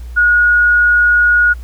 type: tone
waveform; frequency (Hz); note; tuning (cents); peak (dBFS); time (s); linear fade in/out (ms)
sine; 1447; F#6; -39; -7; 0.16-1.54; 20
effects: added 60 Hz sine -25 dBFS peak until 1.63 s + pink hiss -47 dBFS RMS until 1.63 s